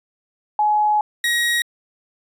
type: tone pair in turn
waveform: sine / 30% pulse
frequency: 844 / 1894.7 Hz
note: G#5 / A#6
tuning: +28 / +28 cents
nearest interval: octave + major second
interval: 1400 cents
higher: second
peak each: -14 dBFS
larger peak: neither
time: 0.59-1.01 / 1.24-1.62 s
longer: first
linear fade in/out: 2 ms
effects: resampled to 32000 Hz